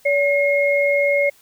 sine tone pair together, 570 / 2152 Hz, C#5 / C7, +48 / +48 cents, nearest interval octave + major seventh, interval 2300 cents, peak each -16 / -19 dBFS, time 0.05-1.3 s, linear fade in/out 10 ms, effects white hiss -53 dBFS RMS until 1.41 s

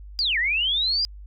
sine linear two-way sweep, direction down then up, 4940 to 1753 to 4940 Hz, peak -20 dBFS, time 0.19-1.05 s, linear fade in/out 0 ms, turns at 0.38 s, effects added 50 Hz sine -38 dBFS peak until 1.26 s

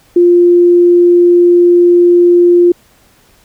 sine tone, 350 Hz, F4, 4 cents sharp, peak -3 dBFS, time 0.16-2.72 s, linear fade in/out 5 ms, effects pink hiss -48 dBFS RMS until 3.44 s

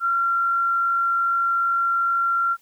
sine tone with frequency modulation, 1372 Hz, F6, 31 cents flat, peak -18 dBFS, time 0-2.57 s, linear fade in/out 50 ms, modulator 46.5 Hz, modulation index 0.21, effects white hiss -60 dBFS RMS until 2.61 s

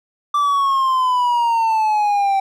triangle exponential sweep, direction down, 1174 to 775 Hz, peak -12 dBFS, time 0.34-2.4 s, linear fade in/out 5 ms, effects none

